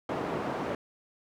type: band-pass noise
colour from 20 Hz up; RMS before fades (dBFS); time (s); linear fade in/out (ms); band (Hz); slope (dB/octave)
white; -33; 0.09-0.75; 2; 130 to 740; 12
effects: none